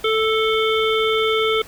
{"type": "harmonic tone with a mistuned harmonic", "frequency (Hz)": 440, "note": "A4", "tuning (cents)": 0, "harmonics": [1, 3, 5, 7, 8], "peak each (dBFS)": [-18, -23, -25, -26, -27], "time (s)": [0.04, 1.62], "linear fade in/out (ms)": 5, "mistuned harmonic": 7, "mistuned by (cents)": 23, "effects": ["pink hiss -42 dBFS RMS until 1.67 s"]}